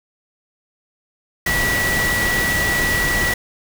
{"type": "tone in noise", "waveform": "sine", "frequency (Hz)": 1943, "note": "B6", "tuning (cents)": -29, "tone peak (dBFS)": -18, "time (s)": [1.46, 3.34], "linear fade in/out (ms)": 5, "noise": "pink", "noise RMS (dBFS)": -22, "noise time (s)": [1.46, 3.34], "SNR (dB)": 1, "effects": []}